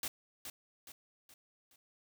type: noise with echo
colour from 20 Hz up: white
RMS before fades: -38 dBFS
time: 0.03-0.08 s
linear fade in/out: 2 ms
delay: 420 ms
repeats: 4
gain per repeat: -7 dB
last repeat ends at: 1.76 s
effects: none